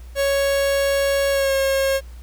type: tone with pitch glide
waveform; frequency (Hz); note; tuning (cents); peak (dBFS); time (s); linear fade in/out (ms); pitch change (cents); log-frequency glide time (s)
45% pulse; 554.4 to 541.4; C#5 to C#5; 0 to -41; -17; 0.15-2.01; 50; -41; 1.31-1.53
effects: added 60 Hz sine -35 dBFS peak until 2.22 s + pink hiss -52 dBFS RMS until 2.22 s